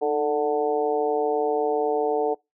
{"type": "harmonic tone with a mistuned harmonic", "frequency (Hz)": 147.9, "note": "D3", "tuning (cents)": 13, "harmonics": [2, 3, 4, 5, 6], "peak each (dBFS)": [-33, -22, -30, -26, -33], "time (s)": [0.01, 2.35], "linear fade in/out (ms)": 20, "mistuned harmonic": 2, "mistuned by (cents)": 69, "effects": ["noise-tail reverb RT60 0.2 s tail -24 dB re dry"]}